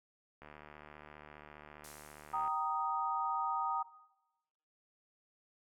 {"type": "click train", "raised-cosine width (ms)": 0.5, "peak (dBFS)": -36, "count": 155, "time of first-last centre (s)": [0.42, 2.476], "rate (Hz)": 74.9}
{"type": "noise with exponential decay", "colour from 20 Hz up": "violet", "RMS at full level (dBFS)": -43, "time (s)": [1.84, 3.09], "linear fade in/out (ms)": 5, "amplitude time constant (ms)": 270}
{"type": "chord", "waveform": "sine", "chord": "Eb major", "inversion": "first", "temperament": "just", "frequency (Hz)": [777.8, 933.4, 1244.5], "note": ["G5", "Bb5", "Eb6"], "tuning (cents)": [-14, 2, 0], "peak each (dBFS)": [-39, -36, -36], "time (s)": [2.33, 3.83], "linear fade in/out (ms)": 10}
{"effects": ["noise-tail reverb RT60 1.0 s tail -18 dB re dry", "low-pass 9000 Hz 12 dB/octave"]}